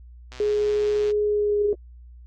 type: click train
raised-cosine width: 0.2 ms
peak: -24 dBFS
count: 100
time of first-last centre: 0.32-1.106 s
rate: 126 Hz
type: tone with pitch glide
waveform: sine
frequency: 418 to 413.2 Hz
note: G#4 to G#4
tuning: +11 to -9 cents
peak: -19 dBFS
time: 0.4-1.73 s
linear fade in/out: 2 ms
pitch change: -20 cents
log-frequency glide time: 1.24-1.58 s
effects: added 60 Hz sine -42 dBFS peak until 2.26 s + AAC 32 kbps